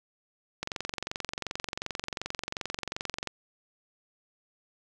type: click train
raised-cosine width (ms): 0.2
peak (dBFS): -15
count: 61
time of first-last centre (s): 0.63-3.273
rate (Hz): 22.7
effects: none